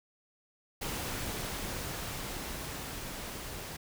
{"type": "noise with level ramp", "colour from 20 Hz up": "pink", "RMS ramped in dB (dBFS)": [-36, -42], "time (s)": [0.81, 3.77], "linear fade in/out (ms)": 10, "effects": []}